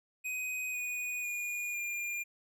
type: tone with pitch steps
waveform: square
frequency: 2507 / 2472 / 2438 / 2405 Hz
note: D#7 / D#7 / D#7 / D7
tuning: +12 / -12 / -36 / +41 cents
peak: -35 dBFS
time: 0.24-2.24 s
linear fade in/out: 20 ms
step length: 500 ms
effects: none